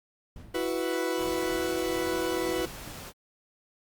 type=noise with exponential decay; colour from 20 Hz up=brown; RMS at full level=-41 dBFS; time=0.36-1.28 s; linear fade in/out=2 ms; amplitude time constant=200 ms
type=chord; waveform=40% pulse; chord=E suspended second; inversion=none; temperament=equal; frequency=329.6 / 370 / 493.9 Hz; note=E4 / F#4 / B4; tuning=0 / 0 / 0 cents; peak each=-31 dBFS; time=0.54-2.66 s; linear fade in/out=10 ms
type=noise; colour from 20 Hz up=pink; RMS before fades=-42 dBFS; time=1.16-3.13 s; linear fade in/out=50 ms
type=clicks; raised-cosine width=3 ms; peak=-31 dBFS; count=4; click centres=2.141 / 2.492 / 2.614 / 2.877 s
effects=Opus 48 kbps